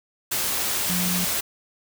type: tone in noise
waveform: sine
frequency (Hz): 179.7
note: F3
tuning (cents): +50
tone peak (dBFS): -25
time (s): 0.89-1.25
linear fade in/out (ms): 10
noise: white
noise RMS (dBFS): -25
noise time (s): 0.31-1.41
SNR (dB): -3
effects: none